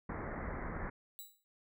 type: low-pass noise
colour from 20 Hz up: pink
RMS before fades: -41 dBFS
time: 0.09-0.9 s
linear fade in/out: 5 ms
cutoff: 2100 Hz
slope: 96 dB/octave
type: tone with exponential decay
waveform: 5% pulse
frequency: 3915 Hz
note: B7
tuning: 16 cents flat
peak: -35 dBFS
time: 1.19-1.44 s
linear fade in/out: 0 ms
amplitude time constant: 53 ms
effects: none